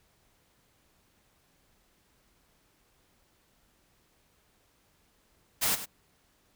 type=noise with echo; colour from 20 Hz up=white; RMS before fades=-27 dBFS; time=5.61-5.76 s; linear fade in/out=20 ms; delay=100 ms; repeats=1; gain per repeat=-12 dB; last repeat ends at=5.86 s; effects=pink hiss -68 dBFS RMS until 6.55 s